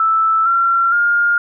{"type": "tone with pitch steps", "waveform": "sine", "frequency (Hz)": [1318.5, 1365, 1413.1], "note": ["E6", "F6", "F6"], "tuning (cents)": [0, -40, 20], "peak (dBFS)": -11, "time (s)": [0, 1.38], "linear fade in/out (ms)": 2, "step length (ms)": 460, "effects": []}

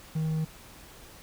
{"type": "tone", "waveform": "triangle", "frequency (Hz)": 157.9, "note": "D#3", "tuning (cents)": 26, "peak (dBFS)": -24, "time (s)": [0.15, 0.45], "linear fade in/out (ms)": 10, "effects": ["added 42 Hz sine -59 dBFS peak until 1.22 s", "pink hiss -50 dBFS RMS until 1.22 s"]}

